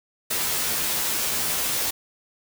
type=noise with comb filter; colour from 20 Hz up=white; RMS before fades=-25 dBFS; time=0.3-1.91 s; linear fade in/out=10 ms; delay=13 ms; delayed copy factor=+0.8; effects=none